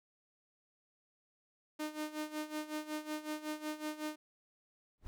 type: tone with tremolo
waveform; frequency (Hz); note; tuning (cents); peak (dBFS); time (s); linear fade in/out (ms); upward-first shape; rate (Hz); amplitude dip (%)
sawtooth; 305.3; D#4; -33; -32; 1.79-4.16; 10; sine; 5.4; 80
type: noise with exponential growth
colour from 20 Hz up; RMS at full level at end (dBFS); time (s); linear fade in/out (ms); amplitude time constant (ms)
brown; -43; 4.98-5.07; 0; 18
effects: none